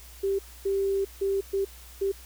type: tone bursts at uneven times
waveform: sine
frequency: 392 Hz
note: G4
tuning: in tune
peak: -23 dBFS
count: 5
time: 0.23-0.39 / 0.65-1.05 / 1.21-1.41 / 1.53-1.65 / 2.01-2.12 s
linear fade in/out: 10 ms
effects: added 60 Hz sine -47 dBFS peak until 2.25 s + white hiss -50 dBFS RMS until 2.25 s